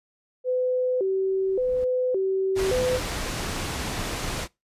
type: tone with vibrato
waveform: sine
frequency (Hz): 440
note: A4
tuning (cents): 0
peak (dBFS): -21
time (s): 0.44-3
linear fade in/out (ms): 50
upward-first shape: square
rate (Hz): 0.88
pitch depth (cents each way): 240
type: noise with exponential growth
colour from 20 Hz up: brown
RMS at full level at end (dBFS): -37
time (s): 1.1-1.84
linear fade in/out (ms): 0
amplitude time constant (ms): 160
type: low-pass noise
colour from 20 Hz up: pink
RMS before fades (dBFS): -30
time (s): 2.55-4.48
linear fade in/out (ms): 50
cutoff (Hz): 8800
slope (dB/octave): 12
effects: noise-tail reverb RT60 0.2 s tail -22 dB re dry + resampled to 32000 Hz